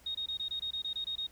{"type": "tone bursts", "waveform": "sine", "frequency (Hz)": 3729, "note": "A#7", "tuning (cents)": 0, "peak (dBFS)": -33, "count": 11, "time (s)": [0.06, 1.268], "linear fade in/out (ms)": 5, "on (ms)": 88, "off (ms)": 24, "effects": ["added 60 Hz sine -62 dBFS peak until 1.31 s", "pink hiss -61 dBFS RMS until 1.31 s"]}